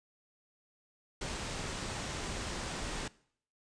pink low-pass noise, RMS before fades -39 dBFS, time 1.21-3.08 s, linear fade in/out 5 ms, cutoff 9000 Hz, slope 48 dB/octave, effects noise-tail reverb RT60 0.6 s tail -21 dB re dry + resampled to 22050 Hz

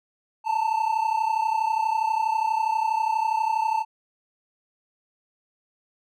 triangle tone pair together, 875.7 / 908 Hz, A5 / A#5, -8 / -46 cents, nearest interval minor second, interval 62 cents, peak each -21 / -24 dBFS, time 0.44-3.85 s, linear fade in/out 50 ms, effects none

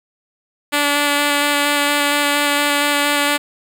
5% pulse tone with vibrato, 289.3 Hz, D4, 26 cents flat, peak -3 dBFS, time 0.72-3.38 s, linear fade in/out 20 ms, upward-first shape square, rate 4.3 Hz, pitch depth 9 cents each way, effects none

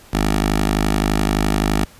10% pulse tone with notch filter, 51.7 Hz, G#1, 7 cents flat, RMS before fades -18 dBFS, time 0.13-1.85 s, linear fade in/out 5 ms, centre 110 Hz, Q 1.3, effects pink hiss -46 dBFS RMS until 1.99 s + resampled to 32000 Hz

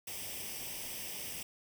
white noise with comb filter, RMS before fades -42 dBFS, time 0.07-1.43 s, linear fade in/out 5 ms, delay 0.36 ms, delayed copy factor +0.7, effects none

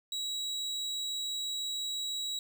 35% pulse tone, 3878 Hz, B7, 32 cents flat, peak -31 dBFS, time 0.12-2.39 s, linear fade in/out 2 ms, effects none

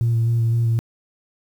sine tone with vibrato, 115.7 Hz, A#2, 13 cents flat, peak -14 dBFS, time 0.01-0.79 s, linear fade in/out 0 ms, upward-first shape square, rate 3.9 Hz, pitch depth 16 cents each way, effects tanh soft clip ceiling -13 dBFS + 8-bit

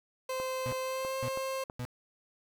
30% pulse tone with pitch glide, 519 to 530.8 Hz, C5 to C5, -14 to +25 cents, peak -30 dBFS, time 0.29-1.64 s, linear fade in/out 5 ms, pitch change +39 cents, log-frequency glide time 0.81-1.18 s
click train, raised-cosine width 1 ms, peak -27 dBFS, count 5, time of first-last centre 0.4-1.699 s, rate 3.08 Hz
35% pulse tone bursts, 123.47 Hz, B2, in tune, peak -33 dBFS, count 3, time 0.66-1.851 s, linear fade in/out 0 ms, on 57 ms, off 510 ms
effects 10-bit

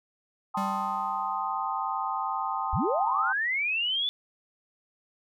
sine chord, A half-diminished seventh, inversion third, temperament equal with one note detuned, 784 / 884.1 / 1046.5 / 1244.5 Hz, G5 / A5 / C6 / Eb6, 0 / +8 / 0 / 0 cents, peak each -33 dBFS, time 0.54-3.33 s, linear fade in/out 10 ms
square tone with exponential decay, 196 Hz, G3, in tune, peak -30 dBFS, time 0.57-1.68 s, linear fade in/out 5 ms, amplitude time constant 240 ms
sine linear sweep, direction up, 46.22 to 3500 Hz, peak -25 dBFS, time 2.73-4.09 s, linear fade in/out 0 ms
effects none

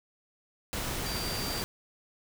sine tone in noise, 4699 Hz, D8, in tune, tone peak -37 dBFS, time 1.06-1.62 s, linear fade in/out 0 ms, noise pink, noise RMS -34 dBFS, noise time 0.73-1.64 s, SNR -6 dB, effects none

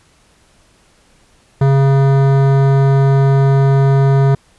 sine tone with hard clipping, 136.8 Hz, C#3, 23 cents flat, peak -10 dBFS, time 1.61-4.35 s, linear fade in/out 5 ms, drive 16 dB, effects pink hiss -52 dBFS RMS until 4.58 s + resampled to 24000 Hz

